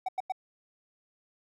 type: tone bursts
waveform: triangle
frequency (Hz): 754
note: F#5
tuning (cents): +32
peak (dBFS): -26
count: 3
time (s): 0.06-0.322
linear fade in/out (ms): 5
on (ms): 26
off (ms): 92
effects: none